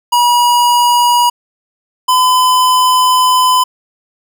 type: tone pair in turn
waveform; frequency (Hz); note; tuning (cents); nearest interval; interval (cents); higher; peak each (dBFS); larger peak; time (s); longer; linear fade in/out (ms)
square; 965 / 1012; B5 / B5; -40 / +42; minor second; 82; second; -8; neither; 0.12-1.3 / 2.08-3.64; second; 10
effects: none